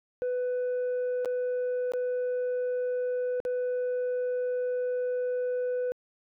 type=tone with dropouts; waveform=sine; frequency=497.8 Hz; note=B4; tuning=14 cents sharp; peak=-24 dBFS; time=0.22-5.92 s; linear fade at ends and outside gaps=0 ms; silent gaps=1.248-1.257 / 1.92-1.936 / 3.402-3.451 s; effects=tanh soft clip ceiling -26 dBFS